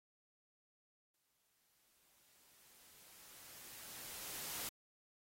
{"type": "noise with exponential growth", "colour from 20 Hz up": "white", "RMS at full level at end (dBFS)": -43, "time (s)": [1.14, 4.69], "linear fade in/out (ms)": 2, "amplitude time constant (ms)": 770, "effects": ["AAC 48 kbps"]}